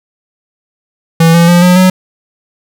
square tone with pitch steps, 164.81 / 169.64 / 174.61 / 179.73 / 184.99 Hz, E3 / E3 / F3 / F3 / F#3, 0 / +50 / 0 / +50 / 0 cents, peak -4 dBFS, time 1.2-1.9 s, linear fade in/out 5 ms, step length 140 ms, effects none

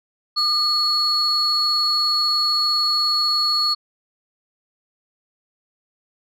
sine tone pair together, 1215 / 4357 Hz, D#6 / C#8, -42 / -31 cents, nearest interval octave + minor seventh, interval 2211 cents, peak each -23 / -16 dBFS, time 0.36-3.75 s, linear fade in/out 20 ms, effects tanh soft clip ceiling -12 dBFS

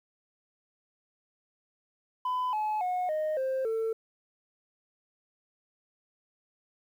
sine tone with pitch steps, 1005 / 854.9 / 727.3 / 618.7 / 526.3 / 447.7 Hz, B5 / G#5 / F#5 / D#5 / C5 / A4, +30 / +50 / -30 / -10 / +10 / +30 cents, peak -25 dBFS, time 2.25-3.93 s, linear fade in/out 5 ms, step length 280 ms, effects tanh soft clip ceiling -26 dBFS + 10-bit

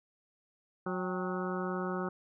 harmonic tone with a mistuned harmonic, 183 Hz, F#3, 19 cents flat, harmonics 1 / 2 / 3 / 4 / 5 / 6 / 7 / 8, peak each -36 / -37 / -42 / -44 / -46 / -45 / -41 / -45 dBFS, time 0.86-2.09 s, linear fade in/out 5 ms, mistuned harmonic 4, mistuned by +96 cents, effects none

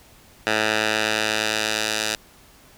10% pulse tone with band-pass filter sweep, 108.5 Hz, A2, 24 cents flat, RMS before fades -23 dBFS, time 0.47-2.15 s, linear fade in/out 0 ms, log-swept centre 2100 to 5000 Hz, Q 0.76, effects pink hiss -51 dBFS RMS until 2.77 s

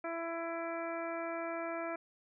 harmonic tone, 333.4 Hz, E4, 20 cents sharp, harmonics 1 / 2 / 3 / 4 / 5 / 6 / 7, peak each -42 / -39 / -47 / -44 / -49 / -52 / -48 dBFS, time 0.04-1.96 s, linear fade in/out 5 ms, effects none

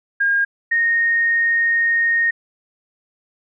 sine tone pair in turn, 1619 / 1853.6 Hz, G#6 / A#6, -45 / -10 cents, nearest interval major second, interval 235 cents, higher second, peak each -14 dBFS, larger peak neither, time 0.2-0.45 / 0.71-2.31 s, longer second, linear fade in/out 10 ms, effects none

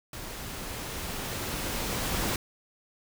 pink noise with level ramp, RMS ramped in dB -40 to -29 dBFS, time 0.13-2.36 s, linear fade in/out 2 ms, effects none

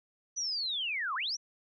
sine linear two-way sweep, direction down then up, 6010 to 987.8 to 6010 Hz, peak -31 dBFS, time 0.36-1.37 s, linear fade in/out 20 ms, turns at 1.15 s, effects none

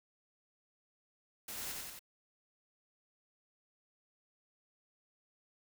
white noise with echo, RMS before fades -44 dBFS, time 1.48-1.72 s, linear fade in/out 5 ms, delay 91 ms, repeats 3, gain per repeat -2 dB, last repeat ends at 1.993 s, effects none

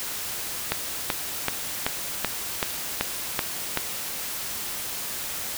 click train, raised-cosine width 0.3 ms, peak -6 dBFS, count 9, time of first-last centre 0.72-3.773 s, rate 2.62 Hz, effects white hiss -32 dBFS RMS until 5.57 s

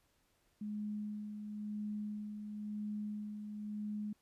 sine tone with tremolo, 209.8 Hz, G#3, 18 cents sharp, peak -37 dBFS, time 0.61-4.13 s, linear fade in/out 5 ms, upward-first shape sine, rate 0.97 Hz, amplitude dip 45%, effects pink hiss -75 dBFS RMS until 4.21 s + resampled to 32000 Hz

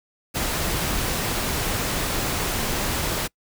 pink noise, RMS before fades -25 dBFS, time 0.34-3.28 s, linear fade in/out 20 ms, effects noise-tail reverb RT60 0.1 s tail -25 dB re dry

